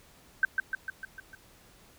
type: tone with echo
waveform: sine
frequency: 1547 Hz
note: G6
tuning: 23 cents flat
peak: -19 dBFS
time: 0.43-0.45 s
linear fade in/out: 2 ms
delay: 150 ms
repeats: 6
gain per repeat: -4 dB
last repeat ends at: 1.35 s
effects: pink hiss -58 dBFS RMS until 1.98 s